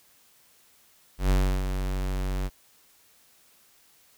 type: tone with ADSR envelope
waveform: square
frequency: 47 Hz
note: F#1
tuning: 28 cents sharp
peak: -19 dBFS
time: 1.18-2.5 s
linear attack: 120 ms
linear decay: 320 ms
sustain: -8 dB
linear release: 41 ms
effects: white hiss -60 dBFS RMS until 4.17 s